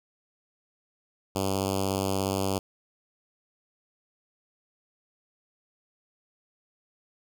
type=tone with notch filter; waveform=5% pulse; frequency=96.9 Hz; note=G2; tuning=20 cents flat; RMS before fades=-28 dBFS; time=1.35-2.59 s; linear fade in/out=10 ms; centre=1700 Hz; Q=0.53; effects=none